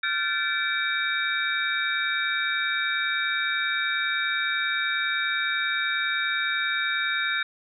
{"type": "tone cluster", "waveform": "sine", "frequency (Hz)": [1385, 1535, 1748, 2315, 3722], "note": ["F6", "G6", "A6", "D7", "A#7"], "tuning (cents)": [-15, -37, -12, -25, -3], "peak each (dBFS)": -30, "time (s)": [0.03, 7.43], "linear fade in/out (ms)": 5, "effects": []}